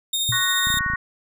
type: tone with tremolo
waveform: sawtooth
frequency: 3683 Hz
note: A#7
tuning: 22 cents flat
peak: -17 dBFS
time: 0.13-0.79 s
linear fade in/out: 5 ms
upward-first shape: sine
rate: 14 Hz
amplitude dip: 25%
type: tone with exponential decay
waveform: sine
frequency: 120 Hz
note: B2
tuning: 49 cents flat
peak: -20 dBFS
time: 0.29-0.47 s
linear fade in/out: 0 ms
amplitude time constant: 39 ms
type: chord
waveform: sine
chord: F# major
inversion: second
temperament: equal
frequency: 1108.7 / 1480 / 1864.7 Hz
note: C#6 / F#6 / A#6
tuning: 0 / 0 / 0 cents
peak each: -28 / -26 / -24 dBFS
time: 0.32-0.96 s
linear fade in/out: 5 ms
type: clicks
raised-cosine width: 5 ms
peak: -20 dBFS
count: 8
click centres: 0.671 / 0.703 / 0.742 / 0.772 / 0.808 / 0.863 / 0.901 / 0.936 s
effects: none